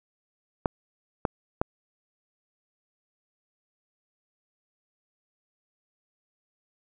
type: clicks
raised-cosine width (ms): 1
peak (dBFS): -9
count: 3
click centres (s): 0.658 / 1.252 / 1.615
effects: none